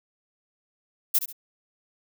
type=noise with echo; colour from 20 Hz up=violet; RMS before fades=-20 dBFS; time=1.14-1.19 s; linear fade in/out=10 ms; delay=69 ms; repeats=2; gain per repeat=-10 dB; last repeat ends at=1.328 s; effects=none